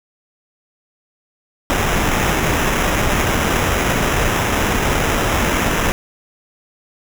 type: noise with sample-and-hold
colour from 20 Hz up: pink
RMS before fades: -17 dBFS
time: 1.7-5.92 s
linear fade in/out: 0 ms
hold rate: 4410 Hz
effects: none